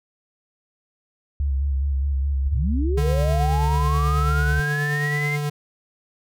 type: tone with vibrato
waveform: sine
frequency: 69 Hz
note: C#2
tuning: 7 cents flat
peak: -19 dBFS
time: 1.4-4.6 s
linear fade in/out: 0 ms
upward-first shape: square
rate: 4.8 Hz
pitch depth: 42 cents each way
type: linear sweep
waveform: sine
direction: up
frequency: 34.05 to 2121 Hz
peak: -24 dBFS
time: 2.45-5.37 s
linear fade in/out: 20 ms
type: tone with tremolo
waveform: square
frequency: 146.83 Hz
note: D3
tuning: in tune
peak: -22 dBFS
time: 2.97-5.5 s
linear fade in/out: 10 ms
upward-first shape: triangle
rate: 9.3 Hz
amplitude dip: 30%
effects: none